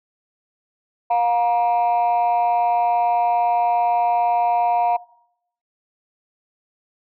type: tone pair together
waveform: sine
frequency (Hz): 709.4 / 947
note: F5 / A#5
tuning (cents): +27 / +27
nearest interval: perfect fourth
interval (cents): 500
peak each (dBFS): -15 / -18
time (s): 1.1-4.97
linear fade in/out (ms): 10
effects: noise-tail reverb RT60 0.7 s tail -21 dB re dry + tanh soft clip ceiling -12 dBFS